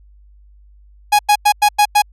45% pulse tone bursts, 831 Hz, G#5, 1 cent sharp, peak -8 dBFS, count 6, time 1.12-2.021 s, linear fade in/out 10 ms, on 71 ms, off 95 ms, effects added 50 Hz sine -43 dBFS peak until 2.12 s + resampled to 32000 Hz

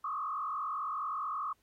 sine tone with frequency modulation, 1179 Hz, D6, 6 cents sharp, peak -33 dBFS, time 0.04-1.53 s, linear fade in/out 5 ms, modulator 44.8 Hz, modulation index 2.2, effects pink hiss -74 dBFS RMS until 1.62 s + AAC 48 kbps

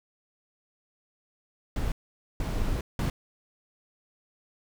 brown noise bursts at uneven times, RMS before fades -28 dBFS, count 3, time 1.76-1.92 / 2.4-2.81 / 2.99-3.1 s, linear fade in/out 2 ms, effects none

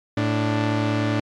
sawtooth tone pair together, 110 / 293.7 Hz, A2 / D4, 0 / 0 cents, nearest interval octave + perfect fourth, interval 1700 cents, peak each -18 / -19 dBFS, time 0.17-1.2 s, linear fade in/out 5 ms, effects low-pass 4000 Hz 12 dB/octave + MP3 96 kbps

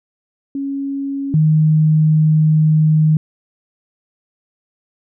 sine tone pair in turn, 276.5 / 155.46 Hz, C#4 / D#3, -4 / -1 cents, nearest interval minor seventh, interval 997 cents, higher first, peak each -19 / -9 dBFS, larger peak second, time 0.55-1.34 / 1.34-3.17 s, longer second, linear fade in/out 2 ms, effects none

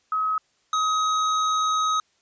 sine / square tone pair in turn, 1275 / 1266.2 Hz, D#6 / D#6, +42 / +30 cents, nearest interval unison, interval 12 cents, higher first, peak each -21 dBFS, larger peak neither, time 0.12-0.38 / 0.73-2 s, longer second, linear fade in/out 2 ms, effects white hiss -66 dBFS RMS until 2.21 s + resampled to 16000 Hz

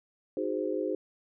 sine chord, Ab dominant seventh, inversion second, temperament equal with one note detuned, 311.1 / 370 / 415.3 / 519.6 Hz, Eb4 / Gb4 / Ab4 / C5, 0 / 0 / 0 / -12 cents, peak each -34 dBFS, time 0.37-0.95 s, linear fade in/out 2 ms, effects none

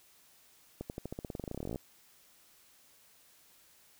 accelerating click train, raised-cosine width 2 ms, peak -25 dBFS, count 24, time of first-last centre 0.81-1.759 s, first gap 89 ms, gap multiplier 0.92, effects white hiss -63 dBFS RMS until 3.99 s

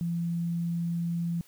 sine tone, 170 Hz, F3, 46 cents flat, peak -27 dBFS, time 0.01-1.41 s, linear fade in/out 0 ms, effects white hiss -59 dBFS RMS until 1.47 s

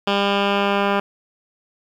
10% pulse tone with low-pass filter sweep, 200.2 Hz, G3, 37 cents sharp, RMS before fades -19 dBFS, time 0.07-1 s, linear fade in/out 5 ms, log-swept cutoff 3400 to 2100 Hz, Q 2, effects 8-bit

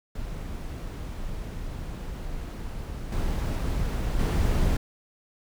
brown noise with level steps, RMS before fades -34 / -27 / -23 dBFS, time 0.15-4.77 s, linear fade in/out 5 ms, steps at 3.12 / 4.19 s, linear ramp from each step 5 ms, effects none

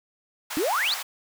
pink high-pass noise, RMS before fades -33 dBFS, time 0.5-1.03 s, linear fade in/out 10 ms, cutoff 770 Hz, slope 24 dB/octave
sine exponential sweep, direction up, 280 to 4708 Hz, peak -22 dBFS, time 0.57-0.94 s, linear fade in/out 0 ms
effects none

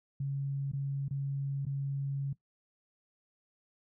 sine tone with dropouts, 138.59 Hz, C#3, in tune, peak -31 dBFS, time 0.2-2.33 s, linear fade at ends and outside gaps 5 ms, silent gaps 0.717-0.733 / 1.083-1.108 / 1.653-1.665 s, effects noise-tail reverb RT60 0.1 s tail -18 dB re dry

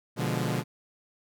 sawtooth chord, B diminished seventh, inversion none, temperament equal, 123.47 / 146.83 / 174.61 / 207.7 Hz, B2 / D3 / F3 / Ab3, 0 / 0 / 0 / 0 cents, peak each -27 / -28 / -29 / -31 dBFS, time 0.16-0.64 s, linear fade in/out 50 ms, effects none

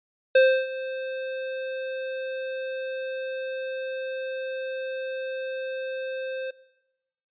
square tone with ADSR envelope, 523.3 Hz, C5, in tune, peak -14 dBFS, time 0.35-6.51 s, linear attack 6 ms, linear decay 310 ms, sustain -16 dB, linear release 9 ms, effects noise-tail reverb RT60 1.0 s tail -21 dB re dry + resampled to 8000 Hz

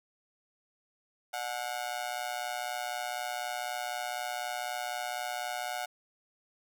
sawtooth tone with amplitude modulation, 729 Hz, F#5, 26 cents flat, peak -26 dBFS, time 1.33-5.86 s, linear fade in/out 10 ms, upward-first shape sine, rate 124 Hz, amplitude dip 90%, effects none

